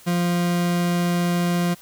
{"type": "tone", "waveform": "40% pulse", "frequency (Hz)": 174.6, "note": "F3", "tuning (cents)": 0, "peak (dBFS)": -18, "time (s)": [0.06, 1.75], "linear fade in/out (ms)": 20, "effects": ["white hiss -48 dBFS RMS until 1.81 s"]}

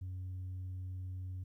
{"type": "tone", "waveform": "sine", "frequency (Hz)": 92.3, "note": "F#2", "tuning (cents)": -4, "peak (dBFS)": -37, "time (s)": [0.01, 1.44], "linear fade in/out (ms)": 10, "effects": ["tanh soft clip ceiling -38 dBFS", "13-bit"]}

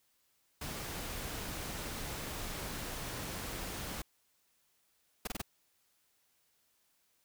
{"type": "noise", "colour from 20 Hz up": "pink", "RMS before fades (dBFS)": -41, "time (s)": [0.61, 4.02], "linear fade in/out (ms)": 5}
{"type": "noise bursts", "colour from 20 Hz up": "pink", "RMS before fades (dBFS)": -37, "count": 4, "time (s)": [5.25, 5.417], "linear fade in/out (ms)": 5, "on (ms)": 23, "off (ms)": 25}
{"effects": ["white hiss -74 dBFS RMS until 7.24 s"]}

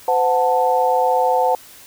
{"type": "tone cluster", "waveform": "sine", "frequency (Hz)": [511, 733, 883], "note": ["C5", "F#5", "A5"], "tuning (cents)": [-41, -16, 6], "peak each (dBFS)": -18, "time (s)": [0.08, 1.55], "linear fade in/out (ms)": 2, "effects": ["white hiss -43 dBFS RMS until 1.86 s"]}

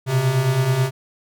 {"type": "beating tone pair", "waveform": "square", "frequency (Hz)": [123.47, 132.77], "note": ["B2", "C3"], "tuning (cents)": [0, 26], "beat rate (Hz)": 9.3, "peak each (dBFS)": [-24, -18], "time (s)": [0.06, 0.91], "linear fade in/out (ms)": 50, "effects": []}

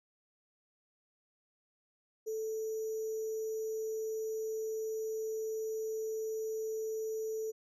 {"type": "tone with sample-and-hold", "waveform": "sine", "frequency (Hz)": 439.3, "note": "A4", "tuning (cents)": -3, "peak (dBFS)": -34, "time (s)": [2.26, 7.52], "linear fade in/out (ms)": 20, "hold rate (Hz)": 6300, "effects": ["resampled to 32000 Hz"]}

